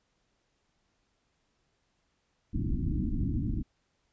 pink low-pass noise, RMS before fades -30 dBFS, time 2.53-3.63 s, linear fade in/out 20 ms, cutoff 330 Hz, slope 96 dB/octave, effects pink hiss -75 dBFS RMS until 4.12 s + resampled to 16000 Hz

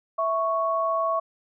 sine tone pair together, 657.3 / 1108.7 Hz, E5 / C#6, -5 / 0 cents, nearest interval major sixth, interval 905 cents, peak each -25 / -24 dBFS, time 0.18-1.2 s, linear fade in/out 10 ms, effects none

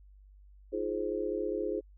sine chord, F minor seventh, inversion third, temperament just, 314.3 / 349.2 / 419.1 / 523.8 Hz, Eb4 / F4 / Ab4 / C5, +18 / 0 / +16 / +2 cents, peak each -38 / -36 / -34 / -37 dBFS, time 0.72-1.81 s, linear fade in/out 20 ms, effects added 49 Hz sine -53 dBFS peak until 1.97 s

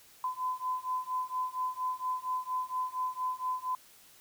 sine beating tone pair, 1013 / 1017.3 Hz, B5 / C6, +44 / -49 cents, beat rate 4.3 Hz, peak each -35 / -34 dBFS, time 0.24-3.75 s, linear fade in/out 2 ms, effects white hiss -58 dBFS RMS until 4.2 s

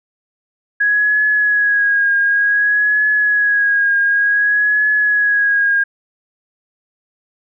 sine tone with vibrato, 1661.2 Hz, G#6, in tune, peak -11 dBFS, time 0.8-5.84 s, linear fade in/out 10 ms, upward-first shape triangle, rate 0.55 Hz, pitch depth 44 cents each way, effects none

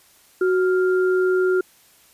sine tone pair together, 370 / 1396.9 Hz, F#4 / F6, 0 / 0 cents, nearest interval octave + major seventh, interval 2300 cents, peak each -16 / -26 dBFS, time 0.41-1.61 s, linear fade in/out 5 ms, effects white hiss -54 dBFS RMS until 2.13 s + resampled to 32000 Hz

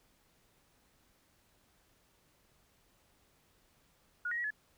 sine tone with pitch steps, 1445 / 1881 / 1920 / 1711 Hz, F#6 / A#6 / B6 / A6, -41 / +15 / -49 / -49 cents, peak -33 dBFS, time 4.25-4.506 s, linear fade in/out 5 ms, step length 64 ms, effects pink hiss -70 dBFS RMS until 4.77 s

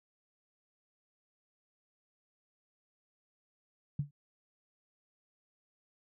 sine tone with exponential decay, 144.1 Hz, D3, 33 cents flat, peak -26 dBFS, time 3.99-4.11 s, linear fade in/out 5 ms, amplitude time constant 26 ms, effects none

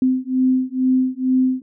sine beating tone pair, 256.8 / 259 Hz, C4 / C4, -32 / -17 cents, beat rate 2.2 Hz, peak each -18 dBFS, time 0.02-1.62 s, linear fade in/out 2 ms, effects none

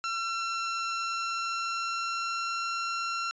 sawtooth tone with pitch glide, 1354 to 1364.2 Hz, E6 to F6, +46 to -41 cents, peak -26 dBFS, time 0.04-3.31 s, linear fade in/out 0 ms, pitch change +13 cents, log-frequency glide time 0.92-2.73 s, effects resampled to 16000 Hz

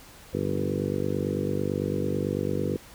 harmonic tone with a mistuned harmonic, 49 Hz, G1, in tune, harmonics 2 / 3 / 4 / 5 / 6 / 7 / 8 / 9 / 10, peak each -34 / -34 / -34 / -34 / -34 / -34 / -34 / -34 / -34 dBFS, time 0.33-2.77 s, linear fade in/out 10 ms, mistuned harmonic 3, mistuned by +17 cents, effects pink hiss -49 dBFS RMS until 2.94 s

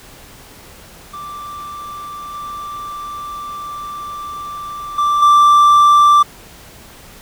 triangle tone with level steps, 1174.7 Hz, D6, in tune, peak -25 / -23 / -10 / -4 dBFS, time 1.13-6.23 s, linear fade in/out 10 ms, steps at 2.34 / 4.98 / 5.22 s, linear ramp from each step 5 ms, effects pink hiss -40 dBFS RMS until 7.21 s

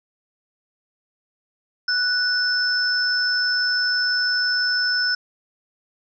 sine tone pair together, 1480 / 5274 Hz, F#6 / E8, 0 / 0 cents, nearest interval octave + minor seventh, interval 2200 cents, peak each -21 dBFS, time 1.88-5.15 s, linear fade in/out 5 ms, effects none

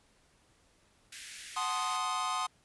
pink high-pass noise, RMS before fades -46 dBFS, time 1.12-1.97 s, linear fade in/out 5 ms, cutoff 1600 Hz, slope 48 dB/octave
45% pulse chord, F# diminished seventh, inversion none, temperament equal with one note detuned, 740 / 870.4 / 1046.5 / 1244.5 Hz, F#5 / A5 / C6 / Eb6, 0 / -19 / 0 / 0 cents, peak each -39 / -41 / -35 / -35 dBFS, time 1.56-2.47 s, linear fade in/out 10 ms
effects pink hiss -67 dBFS RMS until 2.64 s + resampled to 24000 Hz

